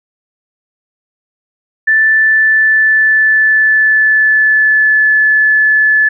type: tone with pitch glide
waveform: sine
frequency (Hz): 1760 to 1728.8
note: A6 to A6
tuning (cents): 0 to -31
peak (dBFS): -6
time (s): 1.87-6.09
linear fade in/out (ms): 10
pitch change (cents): -31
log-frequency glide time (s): 2.11-5.09
effects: none